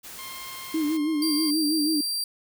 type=noise; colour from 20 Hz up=white; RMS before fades=-41 dBFS; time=0.03-0.98 s; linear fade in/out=20 ms
type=tone with pitch glide; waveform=15% pulse; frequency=1061 to 1067.8 Hz; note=C6 to C6; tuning=+24 to +35 cents; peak=-32 dBFS; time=0.18-1.51 s; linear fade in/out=10 ms; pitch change=+11 cents; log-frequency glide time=0.79-1.37 s
type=tone with vibrato; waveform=sine; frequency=306.8 Hz; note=D#4; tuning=24 cents flat; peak=-22 dBFS; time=0.74-2.01 s; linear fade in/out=5 ms; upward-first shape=sine; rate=6.2 Hz; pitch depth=86 cents each way
type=tone; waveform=sawtooth; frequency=4714 Hz; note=D8; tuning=6 cents sharp; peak=-23 dBFS; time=1.22-2.24 s; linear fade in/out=2 ms
effects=none